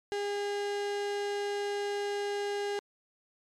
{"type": "tone", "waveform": "35% pulse", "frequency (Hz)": 406.8, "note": "G#4", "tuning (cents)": -36, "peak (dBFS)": -29, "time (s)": [0.12, 2.79], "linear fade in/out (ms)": 0, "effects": ["low-pass 7000 Hz 12 dB/octave", "MP3 96 kbps"]}